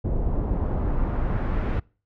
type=noise with low-pass filter sweep; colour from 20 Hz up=brown; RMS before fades=-24 dBFS; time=0.04-1.8 s; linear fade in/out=10 ms; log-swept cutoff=570 to 2100 Hz; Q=1.1; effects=noise-tail reverb RT60 0.4 s tail -26 dB re dry